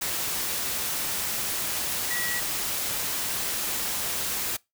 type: tone in noise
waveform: sine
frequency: 1933 Hz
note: B6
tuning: 38 cents flat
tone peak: -30 dBFS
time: 2.1-2.4 s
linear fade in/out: 10 ms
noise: white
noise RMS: -29 dBFS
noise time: 0.01-4.57 s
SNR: -4 dB
effects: noise-tail reverb RT60 0.2 s tail -23 dB re dry